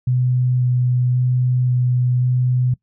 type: tone with vibrato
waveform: sine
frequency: 125.2 Hz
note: B2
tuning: 24 cents sharp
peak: -14 dBFS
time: 0.07-2.74 s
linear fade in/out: 5 ms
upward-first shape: square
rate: 0.93 Hz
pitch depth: 8 cents each way
effects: noise-tail reverb RT60 0.1 s tail -21 dB re dry